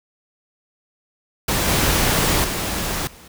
pink noise with level steps, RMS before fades -20 / -18 / -24 / -44 dBFS, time 1.48-3.28 s, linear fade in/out 5 ms, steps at 1.68 / 2.44 / 3.07 s, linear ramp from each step 2 ms, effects none

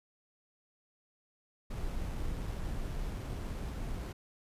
brown noise with sample-and-hold, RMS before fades -37 dBFS, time 1.7-4.13 s, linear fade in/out 10 ms, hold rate 8820 Hz, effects resampled to 32000 Hz

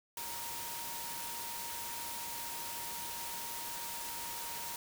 sine tone in noise, 936 Hz, A#5, 7 cents sharp, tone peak -46 dBFS, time 0.17-4.76 s, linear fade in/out 2 ms, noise white, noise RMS -42 dBFS, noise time 0.17-4.76 s, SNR -7 dB, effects none

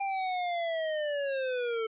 square linear sweep, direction down, 796 to 440 Hz, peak -30 dBFS, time 0-1.87 s, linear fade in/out 10 ms, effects resampled to 8000 Hz

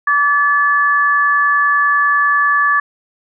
sine tone pair together, 1155 / 1725.1 Hz, D6 / A6, -29 / -35 cents, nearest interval perfect fifth, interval 694 cents, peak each -13 / -13 dBFS, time 0.07-2.8 s, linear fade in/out 5 ms, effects none

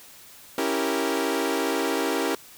sawtooth chord, C# diminished seventh, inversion none, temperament equal, 277.2 / 329.6 / 392 / 466.2 Hz, C#4 / E4 / G4 / Bb4, 0 / 0 / 0 / 0 cents, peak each -25 dBFS, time 0.58-2.35 s, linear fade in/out 2 ms, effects white hiss -48 dBFS RMS until 2.57 s

